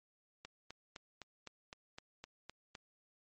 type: click train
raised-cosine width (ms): 0.2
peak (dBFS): -30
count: 10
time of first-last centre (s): 0.45-2.752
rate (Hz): 3.91
effects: MP3 32 kbps